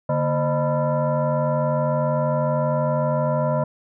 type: tone with frequency modulation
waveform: sine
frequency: 233.1 Hz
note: A#3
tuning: in tune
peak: -18 dBFS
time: 0.09-3.64 s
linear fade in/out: 5 ms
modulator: 379 Hz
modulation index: 1.9
effects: none